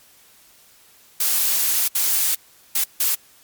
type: noise bursts at uneven times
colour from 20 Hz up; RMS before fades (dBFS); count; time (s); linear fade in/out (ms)
blue; -19; 4; 1.2-1.88 / 1.95-2.35 / 2.75-2.84 / 3-3.15; 5
effects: white hiss -52 dBFS RMS until 3.43 s + MP3 96 kbps